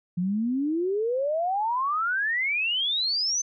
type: exponential sweep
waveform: sine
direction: up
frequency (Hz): 171.4 to 6250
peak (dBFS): -23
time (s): 0.17-3.42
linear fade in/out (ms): 10
effects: none